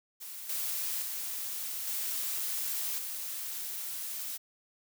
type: noise with level steps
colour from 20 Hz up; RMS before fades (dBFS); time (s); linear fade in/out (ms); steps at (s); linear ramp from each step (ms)
blue; -43 / -34 / -37 / -34 / -38; 0.2-4.38; 20; 0.49 / 1.02 / 1.87 / 2.98; 5
effects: none